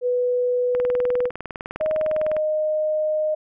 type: tone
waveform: sine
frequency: 493.9 Hz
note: B4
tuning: in tune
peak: -18 dBFS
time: 0.01-1.31 s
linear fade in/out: 50 ms
type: click train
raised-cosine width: 0.5 ms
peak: -16 dBFS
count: 33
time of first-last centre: 0.75-2.366 s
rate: 19.8 Hz
type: tone with pitch glide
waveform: sine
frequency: 622.3 to 616.2 Hz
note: D#5 to D#5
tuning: 0 to -17 cents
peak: -19 dBFS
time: 1.8-3.35 s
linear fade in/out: 10 ms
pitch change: -17 cents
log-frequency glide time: 1.92-2.28 s
effects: none